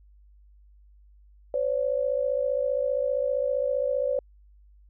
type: tone pair together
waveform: sine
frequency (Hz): 514.8 / 570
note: C5 / C#5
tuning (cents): -28 / +48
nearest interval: major second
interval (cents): 176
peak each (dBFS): -26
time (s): 1.54-4.19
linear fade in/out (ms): 2
effects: added 50 Hz sine -52 dBFS peak until 4.89 s